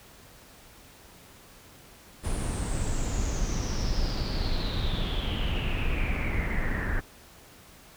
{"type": "noise with low-pass filter sweep", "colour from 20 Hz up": "brown", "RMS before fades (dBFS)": -28, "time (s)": [2.23, 7.01], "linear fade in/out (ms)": 20, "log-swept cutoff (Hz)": [9900, 1700], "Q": 8.7, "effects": ["pink hiss -52 dBFS RMS until 7.96 s"]}